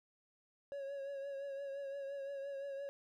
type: tone with vibrato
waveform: triangle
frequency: 554.4 Hz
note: C#5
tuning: in tune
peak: -39 dBFS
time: 0.72-2.89 s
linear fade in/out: 0 ms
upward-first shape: triangle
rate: 5.8 Hz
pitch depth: 41 cents each way
effects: none